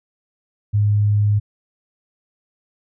sine tone, 103.83 Hz, G#2, in tune, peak -13 dBFS, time 0.73-1.4 s, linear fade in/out 20 ms, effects none

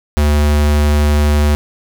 square tone, 74 Hz, D2, 14 cents sharp, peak -10 dBFS, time 0.17-1.55 s, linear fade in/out 0 ms, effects none

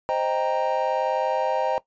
triangle chord, C minor seventh, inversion none, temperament equal with one note detuned, 523.3 / 622.3 / 791.3 / 932.3 Hz, C5 / Eb5 / G5 / Bb5, 0 / 0 / +16 / 0 cents, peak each -25 dBFS, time 0.09-1.78 s, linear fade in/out 0 ms, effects noise-tail reverb RT60 0.1 s tail -18 dB re dry + resampled to 16000 Hz

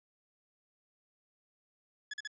sawtooth tone bursts, 1701 Hz, G#6, 41 cents sharp, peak -34 dBFS, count 3, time 2.11-2.275 s, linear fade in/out 5 ms, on 27 ms, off 42 ms, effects resampled to 16000 Hz

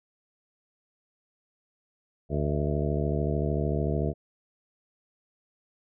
harmonic tone with a mistuned harmonic, 73.42 Hz, D2, in tune, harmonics 1 / 2 / 3 / 4 / 5 / 6 / 7 / 8 / 9, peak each -30 / -29 / -34 / -37 / -34 / -34 / -40 / -40 / -36 dBFS, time 2.29-4.14 s, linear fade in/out 50 ms, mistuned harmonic 8, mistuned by +62 cents, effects none

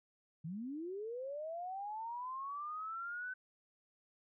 sine linear sweep, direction up, 148.6 to 1522 Hz, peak -40 dBFS, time 0.44-3.34 s, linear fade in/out 10 ms, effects none

